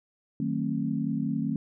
sine chord, D# diminished seventh, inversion none, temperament just, 155.56 / 186.68 / 224 / 268.8 Hz, D#3 / F#3 / A3 / C4, 0 / +16 / +31 / +47 cents, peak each -32 / -34 / -30 / -31 dBFS, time 0.4-1.56 s, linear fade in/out 2 ms, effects none

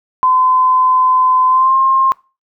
sine tone with pitch glide, 1023 to 1063.4 Hz, C6 to C6, -39 to +28 cents, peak -8 dBFS, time 0.23-2.12 s, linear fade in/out 0 ms, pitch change +67 cents, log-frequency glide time 1.48-1.76 s, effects noise-tail reverb RT60 0.3 s tail -23 dB re dry

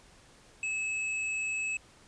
sine tone with tanh clipping, 2591 Hz, E7, 30 cents flat, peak -32 dBFS, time 0.63-1.77 s, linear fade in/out 2 ms, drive 14 dB, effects pink hiss -58 dBFS RMS until 2.07 s + resampled to 22050 Hz

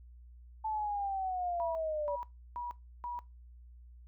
sine linear sweep, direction down, 880 to 571 Hz, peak -32 dBFS, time 0.64-2.16 s, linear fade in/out 10 ms
sine tone bursts, 966 Hz, B5, 39 cents flat, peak -36 dBFS, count 4, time 1.6-3.19 s, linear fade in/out 0 ms, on 150 ms, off 330 ms
effects noise-tail reverb RT60 0.2 s tail -19 dB re dry + added 60 Hz sine -51 dBFS peak until 4.07 s

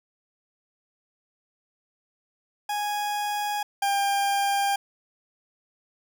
40% pulse tone pair in turn, 829 / 798.9 Hz, G#5 / G5, -3 / +33 cents, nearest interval minor second, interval 64 cents, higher first, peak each -25 / -21 dBFS, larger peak second, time 2.69-3.63 / 3.82-4.76 s, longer neither, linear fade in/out 5 ms, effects none

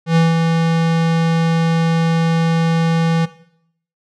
square tone with ADSR envelope, 164.81 Hz, E3, in tune, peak -10 dBFS, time 0.06-3.26 s, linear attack 100 ms, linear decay 170 ms, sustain -4 dB, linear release 15 ms, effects noise-tail reverb RT60 0.7 s tail -17 dB re dry + low-pass 5000 Hz 12 dB/octave

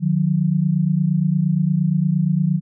sine tone pair together, 152.5 / 181.11 Hz, D#3 / F#3, -34 / -37 cents, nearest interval minor third, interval 297 cents, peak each -18 dBFS, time 0-2.61 s, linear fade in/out 50 ms, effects none

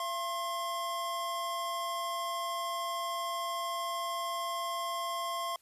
square tone pair together, 680 / 1066.7 Hz, F5 / C6, -46 / +33 cents, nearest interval minor sixth, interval 779 cents, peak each -39 / -35 dBFS, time 0-5.56 s, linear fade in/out 2 ms, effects white hiss -67 dBFS RMS until 5.61 s + resampled to 32000 Hz

